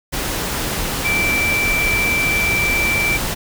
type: tone in noise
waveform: sine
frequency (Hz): 2336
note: D7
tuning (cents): -10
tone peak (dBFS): -16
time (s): 1.04-3.18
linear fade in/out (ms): 20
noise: pink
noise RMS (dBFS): -22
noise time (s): 0.12-3.35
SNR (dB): +3
effects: none